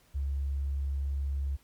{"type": "tone with tanh clipping", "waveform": "triangle", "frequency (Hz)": 69.3, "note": "C#2", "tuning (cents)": 0, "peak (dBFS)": -28, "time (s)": [0.14, 1.57], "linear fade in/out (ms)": 20, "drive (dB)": 3, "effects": ["pink hiss -64 dBFS RMS until 1.63 s", "MP3 96 kbps"]}